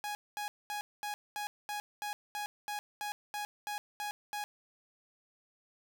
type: tone bursts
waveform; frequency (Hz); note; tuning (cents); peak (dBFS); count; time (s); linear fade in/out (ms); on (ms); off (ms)
sawtooth; 830.6; G#5; 0; -32; 14; 0.04-4.44; 0; 110; 220
effects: none